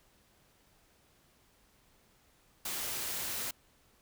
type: noise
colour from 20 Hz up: white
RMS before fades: -37 dBFS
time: 2.65-3.51 s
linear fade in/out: 5 ms
effects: pink hiss -67 dBFS RMS until 4.01 s